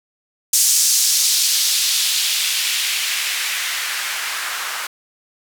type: noise with band-pass filter sweep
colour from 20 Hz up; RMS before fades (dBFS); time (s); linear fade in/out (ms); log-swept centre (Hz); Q
blue; -19; 0.53-4.87; 5; 6700 to 1200; 1.4
effects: none